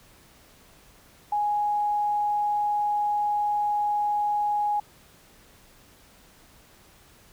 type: tone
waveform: sine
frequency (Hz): 830.6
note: G#5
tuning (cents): 0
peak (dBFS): -22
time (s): 1.32-4.8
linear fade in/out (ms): 5
effects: pink hiss -55 dBFS RMS until 7.32 s